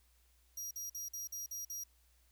sawtooth tone bursts, 5730 Hz, F8, 44 cents sharp, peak -38 dBFS, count 7, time 0.57-1.838 s, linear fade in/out 5 ms, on 140 ms, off 48 ms, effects added 60 Hz sine -68 dBFS peak until 2.31 s + white hiss -73 dBFS RMS until 2.31 s

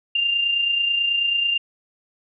sine tone with amplitude modulation, 2794 Hz, F7, in tune, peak -16 dBFS, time 0.15-1.58 s, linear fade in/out 5 ms, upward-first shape sine, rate 29.2 Hz, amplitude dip 45%, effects none

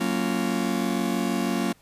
45% pulse chord, Gb major seventh, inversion none, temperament just, 185 / 231.2 / 277.5 / 346.9 Hz, Gb3 / Bb3 / Db4 / F4, 0 / -14 / +2 / -12 cents, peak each -29 / -27 / -30 / -31 dBFS, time 0-1.73 s, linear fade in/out 10 ms, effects pink hiss -59 dBFS RMS until 1.81 s + resampled to 32000 Hz

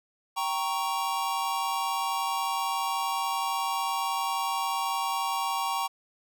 square chord, G diminished, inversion none, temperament equal with one note detuned, 781.7 / 932.3 / 1108.7 Hz, G5 / Bb5 / Db6, -5 / 0 / 0 cents, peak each -33 / -32 / -32 dBFS, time 0.36-5.88 s, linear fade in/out 20 ms, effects none

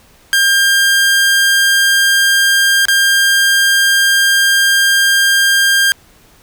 sawtooth tone with dropouts, 1600 Hz, G6, 35 cents sharp, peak -5 dBFS, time 0.33-5.92 s, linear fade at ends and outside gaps 0 ms, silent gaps 2.854-2.884 s, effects pink hiss -47 dBFS RMS until 6.42 s

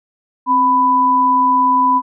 sine tone pair together, 262.7 / 994.7 Hz, C4 / B5, +7 / +12 cents, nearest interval octave + major seventh, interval 2305 cents, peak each -20 / -10 dBFS, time 0.46-2.02 s, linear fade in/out 50 ms, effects none

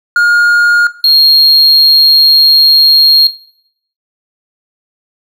triangle tone pair in turn, 1424 / 4250 Hz, F6 / C8, +33 / +26 cents, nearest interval octave + perfect fifth, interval 1893 cents, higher second, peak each -3 dBFS, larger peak neither, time 0.16-0.87 / 1.04-3.27 s, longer second, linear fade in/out 2 ms, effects noise-tail reverb RT60 0.7 s tail -18 dB re dry

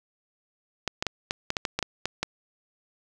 clicks, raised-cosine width 0.2 ms, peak -9 dBFS, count 11, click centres 0.877 / 1.025 / 1.067 / 1.309 / 1.504 / 1.568 / 1.652 / 1.79 / 1.827 / 2.056 / 2.23 s, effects none

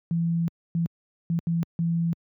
sine tone bursts at uneven times, 167.8 Hz, E3, 31 cents sharp, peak -21 dBFS, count 5, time 0.11-0.48 / 0.75-0.86 / 1.3-1.39 / 1.47-1.63 / 1.79-2.13 s, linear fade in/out 0 ms, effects high-pass 100 Hz 12 dB/octave

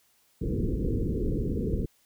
pink low-pass noise, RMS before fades -28 dBFS, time 0.41-1.86 s, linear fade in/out 10 ms, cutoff 490 Hz, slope 96 dB/octave, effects white hiss -66 dBFS RMS until 2.05 s

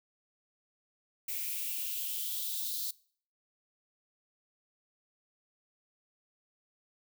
violet noise with high-pass filter sweep, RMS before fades -36 dBFS, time 1.28-2.91 s, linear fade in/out 5 ms, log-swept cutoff 2200 to 4100 Hz, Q 4.7, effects noise-tail reverb RT60 0.5 s tail -22 dB re dry

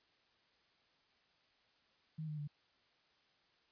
sine tone with pitch steps, 157.1 / 151.92 / 146.92 Hz, D#3 / D#3 / D3, +17 / -41 / +1 cents, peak -40 dBFS, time 2.18-2.477 s, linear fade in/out 10 ms, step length 99 ms, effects white hiss -73 dBFS RMS until 3.71 s + resampled to 11025 Hz

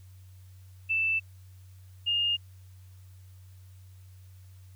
sine tone pair in turn, 2649 / 2831 Hz, E7 / F7, +8 / +23 cents, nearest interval minor second, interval 115 cents, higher second, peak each -24 dBFS, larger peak neither, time 0.89-1.2 / 2.06-2.37 s, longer neither, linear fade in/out 20 ms, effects added 93 Hz sine -48 dBFS peak until 4.75 s + white hiss -65 dBFS RMS until 4.75 s

